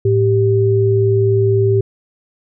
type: tone pair together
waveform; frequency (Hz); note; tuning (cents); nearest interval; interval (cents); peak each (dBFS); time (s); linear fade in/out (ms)
sine; 109.49 / 391.3; A2 / G4; -8 / -3; octave + minor seventh; 2205; -13; 0.05-1.81; 5
effects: none